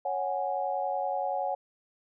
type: chord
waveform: sine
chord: C# suspended fourth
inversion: none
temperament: equal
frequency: 554.4 / 740 / 830.6 Hz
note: C#5 / F#5 / G#5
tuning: 0 / 0 / 0 cents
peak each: -33 / -31 / -33 dBFS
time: 0.05-1.55 s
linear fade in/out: 5 ms
effects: none